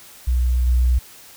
sine tone with level steps, 61.74 Hz, B1, in tune, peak -15 / -13 dBFS, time 0.27-0.99 s, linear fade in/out 10 ms, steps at 0.67 s, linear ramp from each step 10 ms, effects white hiss -44 dBFS RMS until 1.36 s

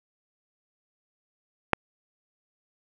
click, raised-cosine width 0.5 ms, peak -3 dBFS, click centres 1.733 s, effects none

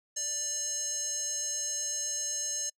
square tone with band-pass filter, 587.3 Hz, D5, in tune, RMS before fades -34 dBFS, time 0.16-2.7 s, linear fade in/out 10 ms, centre 6700 Hz, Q 9.1, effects noise-tail reverb RT60 0.1 s tail -26 dB re dry

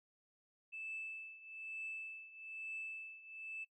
sine tone with tremolo, 2631 Hz, E7, 4 cents flat, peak -40 dBFS, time 0.72-3.65 s, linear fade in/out 20 ms, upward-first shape triangle, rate 1.1 Hz, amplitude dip 85%, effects noise-tail reverb RT60 0.1 s tail -22 dB re dry + tanh soft clip ceiling -37 dBFS

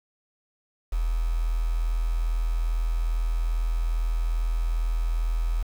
sine tone with quantisation, 41.2 Hz, E1, in tune, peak -22 dBFS, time 0.92-5.63 s, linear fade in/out 10 ms, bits 7, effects none

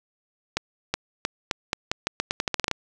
accelerating click train, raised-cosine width 0.2 ms, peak -6 dBFS, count 16, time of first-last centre 0.57-2.713 s, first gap 370 ms, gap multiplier 0.84, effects none

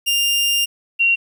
sawtooth / sine tone pair in turn, 2800 / 2750 Hz, F7 / F7, +4 / -27 cents, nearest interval unison, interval 31 cents, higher first, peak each -12 dBFS, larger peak neither, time 0.06-0.66 / 0.99-1.16 s, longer first, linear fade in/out 20 ms, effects 9-bit

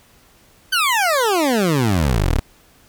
20% pulse exponential sweep, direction down, 1568 to 32.7 Hz, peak -10 dBFS, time 0.72-2.4 s, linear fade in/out 10 ms, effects pink hiss -52 dBFS RMS until 2.88 s

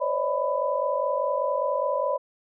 sine tone cluster, 506 / 535 / 580 / 630 / 996 Hz, B4 / C5 / D5 / D#5 / B5, +42 / +38 / -22 / +21 / +14 cents, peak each -35 / -29 / -27 / -31 / -28 dBFS, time 0-2.18 s, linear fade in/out 20 ms, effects none

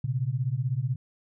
sine beating tone pair, 119.8 / 135.8 Hz, A#2 / C#3, +48 / -35 cents, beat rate 16 Hz, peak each -28 dBFS, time 0.04-0.96 s, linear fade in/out 5 ms, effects none

